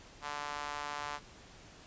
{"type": "tone with high-pass filter", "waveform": "sawtooth", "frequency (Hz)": 146.3, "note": "D3", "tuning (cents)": -6, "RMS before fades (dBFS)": -40, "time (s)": [0.21, 1.2], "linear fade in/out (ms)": 50, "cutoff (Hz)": 960, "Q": 2, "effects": ["pink hiss -55 dBFS RMS until 1.86 s", "resampled to 16000 Hz"]}